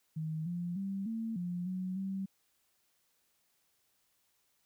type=tone with pitch steps; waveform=sine; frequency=157.7 / 174.4 / 195.2 / 225.3 / 176.7 / 185.1 / 192.8 Hz; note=D#3 / F3 / G3 / A3 / F3 / F#3 / G3; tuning=+24 / -2 / -7 / +41 / +21 / +1 / -28 cents; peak=-34 dBFS; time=0.16-2.26 s; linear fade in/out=10 ms; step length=300 ms; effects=white hiss -75 dBFS RMS until 4.65 s